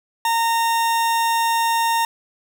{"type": "tone", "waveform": "40% pulse", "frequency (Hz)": 920, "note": "A#5", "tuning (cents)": -23, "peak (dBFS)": -16, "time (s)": [0.25, 2.05], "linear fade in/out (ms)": 2, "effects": []}